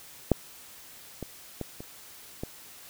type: clicks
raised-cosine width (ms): 2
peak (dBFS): -6 / -21 / -19 / -26 / -19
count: 5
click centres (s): 0.317 / 1.227 / 1.613 / 1.805 / 2.435
effects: white hiss -49 dBFS RMS until 2.89 s